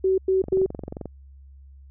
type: tone bursts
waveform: sine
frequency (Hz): 379.2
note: F#4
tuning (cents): +43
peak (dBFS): -17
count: 3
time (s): 0.04-0.66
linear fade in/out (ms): 5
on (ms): 140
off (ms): 100
type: click train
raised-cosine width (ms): 2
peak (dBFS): -19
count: 15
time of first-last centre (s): 0.44-1.057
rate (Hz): 22.7
effects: added 68 Hz sine -44 dBFS peak until 1.9 s